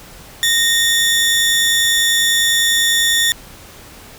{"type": "tone pair together", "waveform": "sawtooth", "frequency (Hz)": [1850, 3490], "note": ["A#6", "A7"], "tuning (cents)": [-14, -15], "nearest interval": "major seventh", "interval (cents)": 1099, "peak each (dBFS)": -12, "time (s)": [0.43, 3.32], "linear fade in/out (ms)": 0, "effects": ["pink hiss -39 dBFS RMS until 4.18 s"]}